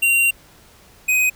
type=tone pair in turn; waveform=square; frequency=2762 / 2508 Hz; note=F7 / D#7; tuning=-20 / +13 cents; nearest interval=major second; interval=167 cents; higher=first; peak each=-14 / -15 dBFS; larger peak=first; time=0.02-0.31 / 1.08-1.3 s; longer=first; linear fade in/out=10 ms; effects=pink hiss -49 dBFS RMS until 1.35 s